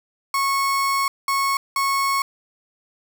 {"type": "tone bursts at uneven times", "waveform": "35% pulse", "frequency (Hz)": 1100, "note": "C#6", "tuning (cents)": -14, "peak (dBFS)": -17, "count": 3, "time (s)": [[0.34, 1.08], [1.28, 1.57], [1.76, 2.22]], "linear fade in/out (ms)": 2, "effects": []}